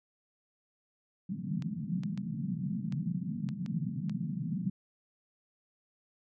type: band-pass noise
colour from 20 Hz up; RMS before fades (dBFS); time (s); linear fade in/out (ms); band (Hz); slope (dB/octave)
pink; -35; 1.29-4.7; 5; 140 to 220; 48
type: clicks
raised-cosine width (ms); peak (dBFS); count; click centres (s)
0.2; -30; 7; 1.623 / 2.035 / 2.176 / 2.924 / 3.489 / 3.662 / 4.096
effects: none